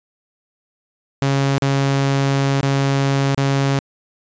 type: tone with dropouts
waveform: sawtooth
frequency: 137.7 Hz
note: C#3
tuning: 11 cents flat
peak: -11 dBFS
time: 1.22-3.79 s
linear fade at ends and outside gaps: 0 ms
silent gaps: 1.581-1.622 / 2.61-2.63 / 3.347-3.376 s
effects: resampled to 16000 Hz